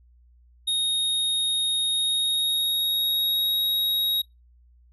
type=tone with pitch glide; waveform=square; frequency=3729 to 3792 Hz; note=A#7 to A#7; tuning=0 to +29 cents; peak=-22 dBFS; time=0.67-4.22 s; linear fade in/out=10 ms; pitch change=+29 cents; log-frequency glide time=1.88-3.61 s; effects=noise-tail reverb RT60 0.2 s tail -25 dB re dry + added 60 Hz sine -53 dBFS peak until 4.92 s